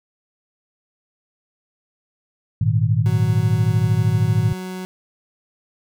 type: chord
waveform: sine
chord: Ab suspended second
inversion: none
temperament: just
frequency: 103.83 / 116.8 / 155.74 Hz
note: Ab2 / Bb2 / Eb3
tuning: 0 / +4 / +2 cents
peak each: -19 / -18 / -21 dBFS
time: 2.61-4.53 s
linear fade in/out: 5 ms
type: tone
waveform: 30% pulse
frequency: 185 Hz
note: F#3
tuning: in tune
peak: -25 dBFS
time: 3.06-4.85 s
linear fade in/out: 0 ms
effects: none

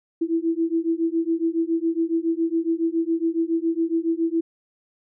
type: beating tone pair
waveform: sine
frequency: 326.6 / 333.8 Hz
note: E4 / E4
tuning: -16 / +22 cents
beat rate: 7.2 Hz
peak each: -23 / -23 dBFS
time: 0.21-4.41 s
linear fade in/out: 10 ms
effects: none

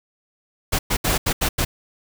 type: noise bursts at uneven times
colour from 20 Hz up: pink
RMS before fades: -20 dBFS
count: 6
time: 0.72-0.79 / 0.9-0.97 / 1.04-1.18 / 1.26-1.33 / 1.41-1.49 / 1.58-1.65 s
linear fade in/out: 10 ms
effects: none

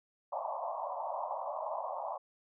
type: band-pass noise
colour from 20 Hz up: pink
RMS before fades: -38 dBFS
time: 0.32-2.18 s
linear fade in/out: 10 ms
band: 570 to 1100 Hz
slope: 96 dB/octave
effects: none

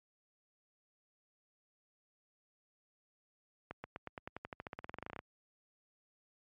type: accelerating click train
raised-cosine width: 0.5 ms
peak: -27 dBFS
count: 23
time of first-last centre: 3.71-5.191 s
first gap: 130 ms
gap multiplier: 0.93
effects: high-pass 60 Hz 12 dB/octave + MP3 64 kbps

